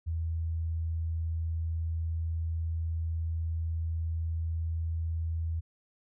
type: tone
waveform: sine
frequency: 81.8 Hz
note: E2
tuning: 13 cents flat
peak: -29 dBFS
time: 0.06-5.61 s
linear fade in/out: 20 ms
effects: none